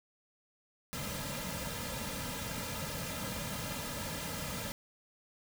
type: noise with comb filter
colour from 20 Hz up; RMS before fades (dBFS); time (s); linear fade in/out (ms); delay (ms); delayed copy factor
pink; -39; 0.93-4.72; 0; 2.7; -0.8
effects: none